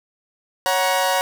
sawtooth chord, F# major, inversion second, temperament equal with one note detuned, 554.4 / 740 / 947.5 Hz, C#5 / F#5 / A#5, 0 / 0 / +28 cents, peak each -18 dBFS, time 0.66-1.21 s, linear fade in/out 0 ms, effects none

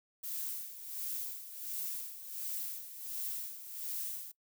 violet noise with tremolo, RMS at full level -38 dBFS, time 0.23-4.32 s, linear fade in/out 10 ms, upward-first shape sine, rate 1.4 Hz, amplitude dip 70%, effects noise-tail reverb RT60 0.1 s tail -21 dB re dry

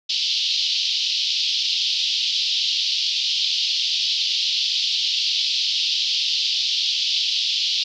pink band-pass noise, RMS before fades -22 dBFS, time 0.09-7.84 s, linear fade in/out 10 ms, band 3000 to 5100 Hz, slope 48 dB/octave, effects none

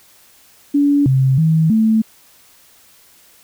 sine tone with pitch steps, 286.1 / 132.6 / 160 / 220.4 Hz, D4 / C3 / D#3 / A3, -45 / +23 / +49 / +3 cents, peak -10 dBFS, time 0.74-2.02 s, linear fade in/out 10 ms, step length 320 ms, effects white hiss -49 dBFS RMS until 3.43 s

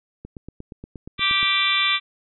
click train, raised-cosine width 3 ms, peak -23 dBFS, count 11, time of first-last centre 0.25-1.429 s, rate 8.48 Hz
harmonic tone, 391.4 Hz, G4, 3 cents flat, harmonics 3 / 4 / 5 / 6 / 7 / 8 / 9 / 10, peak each -26 / -33 / -28 / -22 / -31 / -29 / -22 / -30 dBFS, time 1.18-2 s, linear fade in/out 50 ms
effects none

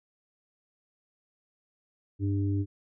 harmonic tone, 99.4 Hz, G2, 25 cents sharp, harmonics 1 / 3 / 4, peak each -26 / -31 / -42 dBFS, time 2.19-2.66 s, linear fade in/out 50 ms, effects none

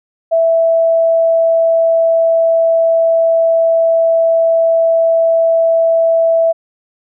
sine tone, 659.3 Hz, E5, in tune, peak -8 dBFS, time 0.31-6.53 s, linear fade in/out 20 ms, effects none

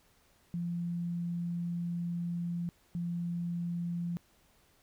sine tone bursts at uneven times, 172.3 Hz, F3, 23 cents flat, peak -32 dBFS, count 2, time 0.54-2.69 / 2.95-4.17 s, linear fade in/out 0 ms, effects pink hiss -67 dBFS RMS until 4.82 s

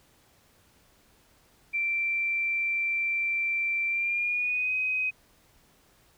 sine tone with pitch glide, 2349 to 2518 Hz, D7 to D#7, 0 to +20 cents, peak -25 dBFS, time 1.73-5.11 s, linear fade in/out 20 ms, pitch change +120 cents, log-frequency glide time 3.88-4.74 s, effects pink hiss -62 dBFS RMS until 6.17 s

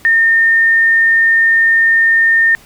sine tone, 1820 Hz, A#6, 42 cents flat, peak -7 dBFS, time 0.05-2.55 s, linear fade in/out 0 ms, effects pink hiss -43 dBFS RMS until 2.65 s

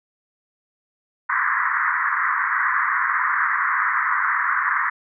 pink band-pass noise, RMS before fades -21 dBFS, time 1.29-4.9 s, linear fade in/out 10 ms, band 1000 to 2000 Hz, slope 96 dB/octave, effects none

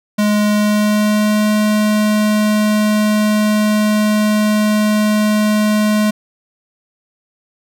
square tone with pitch glide, 209.3 to 212 Hz, G#3 to G#3, +14 to +36 cents, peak -12 dBFS, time 0.18-6.11 s, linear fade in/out 10 ms, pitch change +22 cents, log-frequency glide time 0.55-1.5 s, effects none

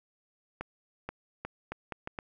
accelerating click train, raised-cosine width 0.5 ms, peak -21 dBFS, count 7, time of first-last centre 0.61-2.188 s, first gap 480 ms, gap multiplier 0.75, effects none

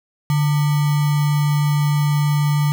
sine tone with sample-and-hold, 146.83 Hz, D3, in tune, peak -14 dBFS, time 0.3-2.72 s, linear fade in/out 0 ms, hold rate 1050 Hz, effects none

